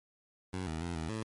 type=tone with pitch steps; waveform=15% pulse; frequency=92.7 / 79.7 / 86.1 / 80 / 109.9 Hz; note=F#2 / D#2 / F2 / D#2 / A2; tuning=+4 / +42 / -24 / +49 / -2 cents; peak=-29 dBFS; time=0.53-1.23 s; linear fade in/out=5 ms; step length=140 ms; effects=MP3 48 kbps